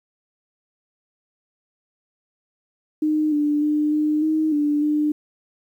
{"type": "tone with pitch steps", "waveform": "sine", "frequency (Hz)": [306.8, 295.3, 300.1, 303.3, 313, 294.4, 299.9], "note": ["D#4", "D4", "D4", "D#4", "D#4", "D4", "D4"], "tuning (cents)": [-24, 10, 38, -44, 10, 4, 36], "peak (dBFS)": -17, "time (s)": [3.02, 5.12], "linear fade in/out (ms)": 5, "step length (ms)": 300, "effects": ["9-bit"]}